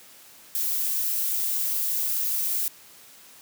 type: noise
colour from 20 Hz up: violet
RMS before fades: -26 dBFS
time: 0.55-2.68 s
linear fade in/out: 0 ms
effects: white hiss -50 dBFS RMS until 3.41 s + high-pass 100 Hz 12 dB/octave